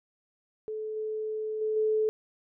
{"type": "tone with level steps", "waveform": "sine", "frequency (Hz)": 433.1, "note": "A4", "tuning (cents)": -27, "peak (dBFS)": [-32, -30, -26, -23], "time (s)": [0.68, 2.09], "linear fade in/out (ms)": 0, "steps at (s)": [0.96, 1.61, 1.76], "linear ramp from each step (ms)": 5, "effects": []}